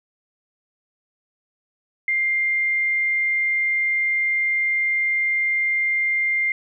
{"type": "tone", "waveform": "sine", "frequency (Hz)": 2100, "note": "C7", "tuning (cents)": 6, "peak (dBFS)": -18, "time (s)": [2.08, 6.52], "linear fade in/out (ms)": 2, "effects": []}